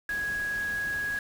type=tone in noise; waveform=sine; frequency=1661.2 Hz; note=G#6; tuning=in tune; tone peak=-28 dBFS; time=0.09-1.19 s; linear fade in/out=2 ms; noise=pink; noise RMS=-43 dBFS; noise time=0.09-1.19 s; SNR=+12 dB; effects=none